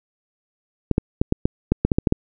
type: clicks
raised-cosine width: 3 ms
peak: -3 dBFS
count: 11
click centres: 0.913 / 0.981 / 1.215 / 1.324 / 1.455 / 1.72 / 1.85 / 1.918 / 1.985 / 2.072 / 2.124 s
effects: none